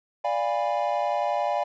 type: chord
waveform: triangle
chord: D diminished seventh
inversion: none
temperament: equal with one note detuned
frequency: 587.3 / 698.5 / 818.7 / 987.8 Hz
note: D5 / F5 / Ab5 / Cb6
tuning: 0 / 0 / -25 / 0 cents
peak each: -26 / -26 / -26 / -31 dBFS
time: 0.24-1.64 s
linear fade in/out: 10 ms
effects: resampled to 16000 Hz